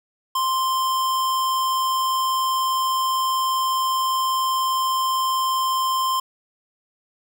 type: tone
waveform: square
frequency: 1046.5 Hz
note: C6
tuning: in tune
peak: -20 dBFS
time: 0.35-6.2 s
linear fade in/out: 5 ms
effects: none